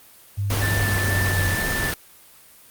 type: tone with pitch glide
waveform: sine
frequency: 100.3 to 93.04 Hz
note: G2 to F#2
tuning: +40 to +10 cents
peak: -21 dBFS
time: 0.37-1.56 s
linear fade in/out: 20 ms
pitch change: -130 cents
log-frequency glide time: 0.69-1.43 s
type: noise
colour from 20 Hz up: pink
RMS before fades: -25 dBFS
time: 0.5-1.94 s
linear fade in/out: 2 ms
type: tone with vibrato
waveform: sine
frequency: 1766 Hz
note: A6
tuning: 6 cents sharp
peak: -24 dBFS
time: 0.61-1.92 s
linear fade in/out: 20 ms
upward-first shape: triangle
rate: 2.1 Hz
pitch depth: 11 cents each way
effects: white hiss -49 dBFS RMS until 2.7 s + Opus 32 kbps